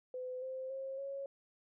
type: tone with pitch steps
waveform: sine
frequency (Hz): 507 / 521.3 / 535.9 / 551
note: B4 / C5 / C5 / C#5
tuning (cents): +45 / -6 / +41 / -11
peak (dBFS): -39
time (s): 0.14-1.26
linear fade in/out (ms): 2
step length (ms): 280
effects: none